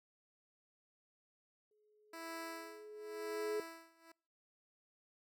sine tone with exponential growth, 423.9 Hz, G#4, 35 cents sharp, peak -34 dBFS, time 1.71-3.6 s, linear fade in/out 2 ms, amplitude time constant 410 ms
10% pulse tone with tremolo, 329.6 Hz, E4, in tune, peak -35 dBFS, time 2.13-4.12 s, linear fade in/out 5 ms, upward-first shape sine, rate 0.96 Hz, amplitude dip 95%
effects noise-tail reverb RT60 0.6 s tail -26 dB re dry

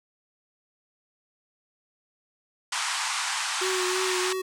pink band-pass noise, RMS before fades -29 dBFS, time 2.72-4.33 s, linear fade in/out 5 ms, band 830 to 9400 Hz, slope 48 dB/octave
square tone with vibrato, 370 Hz, F#4, in tune, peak -28 dBFS, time 3.61-4.42 s, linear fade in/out 10 ms, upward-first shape triangle, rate 3 Hz, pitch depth 33 cents each way
effects none

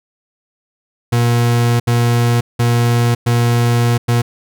40% pulse tone bursts at uneven times, 119 Hz, A#2, 36 cents sharp, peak -10 dBFS, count 5, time 1.12-1.8 / 1.87-2.41 / 2.59-3.15 / 3.26-3.98 / 4.08-4.22 s, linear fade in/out 10 ms, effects none

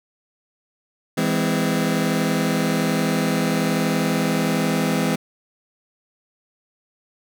sawtooth chord, E augmented, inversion none, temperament just, 164.81 / 206 / 257.5 Hz, E3 / G#3 / B#3, 0 / -14 / -28 cents, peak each -19 dBFS, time 1.17-5.16 s, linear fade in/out 10 ms, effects none

